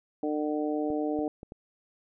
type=harmonic tone; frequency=150.7 Hz; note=D3; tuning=45 cents sharp; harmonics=2 / 3 / 4 / 5; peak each=-29 / -33 / -35 / -37 dBFS; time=0.23-1.28 s; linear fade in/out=2 ms
type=clicks; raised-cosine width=2 ms; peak=-28 dBFS; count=4; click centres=0.903 / 1.19 / 1.431 / 1.521 s
effects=none